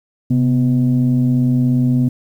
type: tone pair together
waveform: sine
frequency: 131.33 / 248.2 Hz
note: C3 / B3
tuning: +7 / +9 cents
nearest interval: major seventh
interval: 1102 cents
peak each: -13 dBFS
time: 0.3-2.09 s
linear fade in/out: 10 ms
effects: tanh soft clip ceiling -7 dBFS + 8-bit